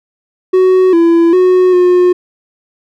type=tone with pitch steps; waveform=triangle; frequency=372.1 / 335.8 / 367 / 359.3 Hz; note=F#4 / E4 / F#4 / F4; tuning=+10 / +32 / -14 / +49 cents; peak=-3 dBFS; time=0.53-2.13 s; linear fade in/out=10 ms; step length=400 ms; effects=none